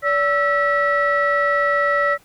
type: tone cluster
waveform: sine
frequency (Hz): 575 / 1321 / 1936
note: D5 / E6 / B6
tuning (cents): -37 / +3 / -35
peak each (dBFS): -19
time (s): 0.02-2.18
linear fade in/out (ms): 50
effects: tanh soft clip ceiling -8 dBFS + pink hiss -53 dBFS RMS until 2.24 s